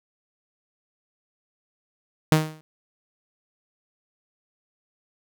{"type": "tone with exponential decay", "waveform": "sawtooth", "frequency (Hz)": 156.1, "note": "D#3", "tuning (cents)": 6, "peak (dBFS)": -8, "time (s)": [2.32, 2.61], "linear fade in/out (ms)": 0, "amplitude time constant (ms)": 63, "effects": []}